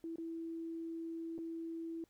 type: tone with dropouts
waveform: sine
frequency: 329.6 Hz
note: E4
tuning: in tune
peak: -40 dBFS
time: 0.04-2.04 s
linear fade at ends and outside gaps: 1 ms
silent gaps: 0.158-0.183 / 1.38-1.387 s
effects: pink hiss -75 dBFS RMS until 2.09 s